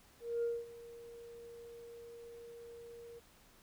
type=tone with ADSR envelope; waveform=sine; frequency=469 Hz; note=A#4; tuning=11 cents sharp; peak=-30 dBFS; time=0.2-3.2 s; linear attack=230 ms; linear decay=220 ms; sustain=-19 dB; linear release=18 ms; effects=tanh soft clip ceiling -29 dBFS + pink hiss -64 dBFS RMS until 3.62 s